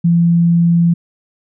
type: tone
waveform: sine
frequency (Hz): 170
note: F3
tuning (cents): -46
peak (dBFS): -8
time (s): 0.04-0.94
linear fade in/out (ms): 10
effects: none